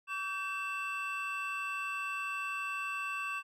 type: tone cluster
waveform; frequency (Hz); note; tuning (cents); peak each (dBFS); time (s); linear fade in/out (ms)
triangle; 1141 / 1556 / 2672; C#6 / G6 / E7; +50 / -13 / +23; -37 / -40 / -36; 0.07-3.43; 50
effects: resampled to 32000 Hz